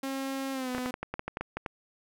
sawtooth tone with pitch glide, 269.6 to 251.5 Hz, C#4 to B3, -48 to +32 cents, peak -28 dBFS, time 0.03-0.91 s, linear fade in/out 5 ms, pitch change -120 cents, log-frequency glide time 0.52-0.7 s
clicks, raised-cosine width 0.5 ms, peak -18 dBFS, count 12, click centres 0.749 / 0.782 / 0.86 / 0.941 / 1.03 / 1.14 / 1.194 / 1.28 / 1.371 / 1.41 / 1.57 / 1.662 s
effects none

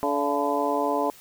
harmonic tone with a mistuned harmonic, 144.2 Hz, D3, 31 cents flat, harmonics 2 / 3 / 4 / 5 / 6 / 7, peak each -29 / -29 / -29 / -29 / -29 / -29 dBFS, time 0.03-1.1 s, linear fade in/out 0 ms, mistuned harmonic 5, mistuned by -83 cents, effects white hiss -50 dBFS RMS until 1.2 s

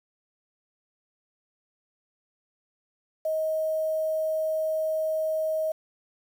sine tone with quantisation, 630 Hz, D#5, 21 cents sharp, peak -24 dBFS, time 3.25-5.72 s, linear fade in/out 5 ms, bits 8, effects none

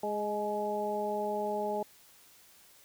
harmonic tone with a mistuned harmonic, 207.7 Hz, G#3, in tune, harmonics 1 / 2 / 3 / 4, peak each -40 / -35 / -35 / -35 dBFS, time 0.03-1.83 s, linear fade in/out 5 ms, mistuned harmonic 4, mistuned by +25 cents, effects white hiss -59 dBFS RMS until 2.84 s

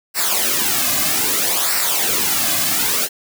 white noise with flanger, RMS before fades -18 dBFS, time 0.14-3.09 s, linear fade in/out 50 ms, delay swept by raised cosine 0.3 to 2.2 ms, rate 0.62 Hz, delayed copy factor -0.7, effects none

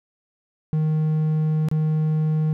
triangle tone with dropouts, 155.56 Hz, D#3, in tune, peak -16 dBFS, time 0.73-2.53 s, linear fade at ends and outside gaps 0 ms, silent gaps 1.686-1.714 s, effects none

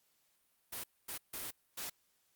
white noise bursts at uneven times, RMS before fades -42 dBFS, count 4, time 0.72-0.84 / 1.08-1.18 / 1.33-1.51 / 1.77-1.9 s, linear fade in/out 10 ms, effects white hiss -75 dBFS RMS until 2.35 s + Opus 48 kbps

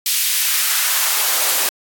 white noise with high-pass filter sweep, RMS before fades -17 dBFS, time 0.06-1.69 s, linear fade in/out 2 ms, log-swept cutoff 2900 to 460 Hz, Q 1, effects AAC 64 kbps

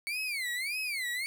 35% pulse tone with vibrato, 2217 Hz, C#7, in tune, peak -30 dBFS, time 0.07-1.26 s, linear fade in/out 0 ms, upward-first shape sine, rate 1.7 Hz, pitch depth 250 cents each way, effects none

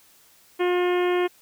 harmonic tone, 357.3 Hz, F4, 40 cents sharp, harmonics 1 / 2 / 3 / 4 / 5 / 6 / 7 / 8 / 9, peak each -20 / -30 / -32 / -37 / -35 / -36 / -38 / -41 / -41 dBFS, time 0.59-1.28 s, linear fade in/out 20 ms, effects white hiss -56 dBFS RMS until 1.41 s

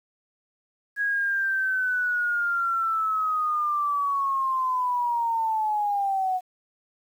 sine linear sweep, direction down, 1661.2 to 731 Hz, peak -22 dBFS, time 0.96-6.41 s, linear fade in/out 50 ms, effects 9-bit

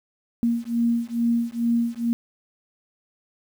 sine beating tone pair, 233.1 / 235.4 Hz, A#3 / A#3, 0 / +17 cents, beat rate 2.3 Hz, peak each -23 dBFS, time 0.43-2.13 s, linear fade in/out 0 ms, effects 8-bit

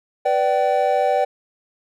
triangle chord, G major, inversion first, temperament equal with one note detuned, 493.9 / 587.3 / 768.3 Hz, B4 / D5 / G5, 0 / 0 / -35 cents, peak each -20 / -18 / -17 dBFS, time 0.25-1.25 s, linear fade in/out 10 ms, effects none

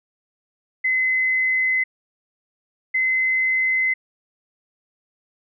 sine tone pair in turn, 2040 / 2050 Hz, C7 / C7, -44 / -36 cents, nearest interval unison, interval 8 cents, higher second, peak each -17 dBFS, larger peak neither, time 0.84-1.84 / 2.94-3.94 s, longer neither, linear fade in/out 10 ms, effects none

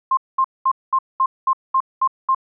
sine tone bursts, 1058 Hz, C6, 19 cents sharp, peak -13 dBFS, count 9, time 0.11-2.348 s, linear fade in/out 5 ms, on 62 ms, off 210 ms, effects none

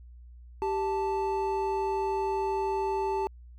triangle tone pair together, 390.4 / 880 Hz, G4 / A5, -7 / 0 cents, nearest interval octave + major second, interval 1407 cents, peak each -27 / -28 dBFS, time 0.62-3.27 s, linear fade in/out 0 ms, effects added 60 Hz sine -46 dBFS peak until 3.58 s

